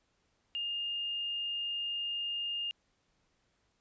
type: tone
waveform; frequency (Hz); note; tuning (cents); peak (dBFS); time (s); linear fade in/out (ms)
sine; 2824; F7; +19; -33; 0.55-2.71; 0
effects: pink hiss -75 dBFS RMS until 3.8 s + resampled to 16000 Hz